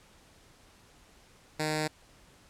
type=tone with notch filter; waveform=5% pulse; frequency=154.3 Hz; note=D#3; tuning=14 cents flat; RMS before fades=-31 dBFS; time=1.59-1.88 s; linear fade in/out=10 ms; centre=1200 Hz; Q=1.4; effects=pink hiss -59 dBFS RMS until 2.49 s + low-pass 10000 Hz 12 dB/octave